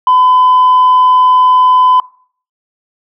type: tone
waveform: sine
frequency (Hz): 1010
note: B5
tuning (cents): +39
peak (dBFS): -3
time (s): 0.07-2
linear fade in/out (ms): 2
effects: noise-tail reverb RT60 0.5 s tail -22 dB re dry + tanh soft clip ceiling -2 dBFS